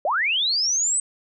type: linear sweep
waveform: sine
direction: up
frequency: 523.3 to 8240 Hz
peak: -19 dBFS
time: 0.05-1 s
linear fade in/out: 2 ms
effects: none